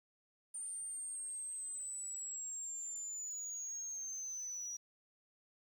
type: linear sweep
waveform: sine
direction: down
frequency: 9040 to 5780 Hz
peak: -39 dBFS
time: 0.54-4.77 s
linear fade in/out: 10 ms
effects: tanh soft clip ceiling -39 dBFS + 11-bit